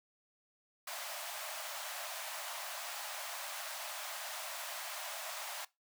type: high-pass noise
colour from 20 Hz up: pink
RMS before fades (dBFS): -43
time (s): 0.87-5.65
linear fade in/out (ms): 5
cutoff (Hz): 580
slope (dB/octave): 96
effects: noise-tail reverb RT60 0.2 s tail -20 dB re dry